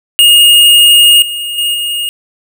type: tone with level steps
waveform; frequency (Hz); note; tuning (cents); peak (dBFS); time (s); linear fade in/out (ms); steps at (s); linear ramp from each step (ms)
square; 2852; F7; +36; -3 / -17 / -11 / -14; 0.19-2.09; 0; 1.22 / 1.58 / 1.74; 2
effects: none